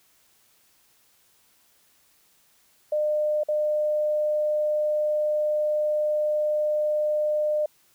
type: tone with dropouts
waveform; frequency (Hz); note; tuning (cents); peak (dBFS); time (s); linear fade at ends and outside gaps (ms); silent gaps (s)
sine; 604; D5; +48; -21; 2.92-7.66; 5; 3.435-3.485
effects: white hiss -62 dBFS RMS until 7.94 s